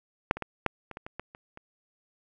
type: clicks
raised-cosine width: 0.5 ms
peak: -6 / -22 / -17 / -9 / -25 / -23 / -24 / -20 / -30 / -29 dBFS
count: 10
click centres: 0.311 / 0.37 / 0.423 / 0.663 / 0.913 / 0.971 / 1.065 / 1.196 / 1.349 / 1.574 s
effects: none